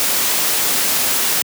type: noise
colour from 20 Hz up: white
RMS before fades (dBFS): -17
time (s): 0-1.42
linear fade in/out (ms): 0
effects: high-pass 150 Hz 12 dB/octave